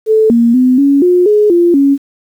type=tone with pitch steps; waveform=sine; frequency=437.5 / 234 / 254 / 279.9 / 358 / 420.1 / 346 / 278.3 Hz; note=A4 / A#3 / B3 / C#4 / F4 / G#4 / F4 / C#4; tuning=-10 / +7 / +49 / +17 / +43 / +20 / -16 / +7 cents; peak=-5 dBFS; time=0.06-1.98 s; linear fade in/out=50 ms; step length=240 ms; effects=7-bit